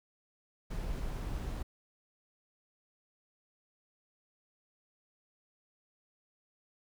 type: noise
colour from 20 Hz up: brown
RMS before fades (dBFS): -37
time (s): 0.7-1.63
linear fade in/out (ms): 10
effects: none